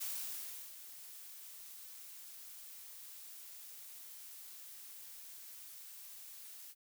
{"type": "noise with ADSR envelope", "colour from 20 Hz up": "blue", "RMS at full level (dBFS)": -40, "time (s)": [0, 6.75], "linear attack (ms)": 17, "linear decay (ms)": 690, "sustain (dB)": -12, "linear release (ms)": 50, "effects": []}